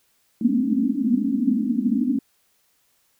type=band-pass noise; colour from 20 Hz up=white; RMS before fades=-21 dBFS; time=0.41-2.19 s; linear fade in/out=5 ms; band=210 to 280 Hz; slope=96 dB/octave; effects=white hiss -65 dBFS RMS until 3.19 s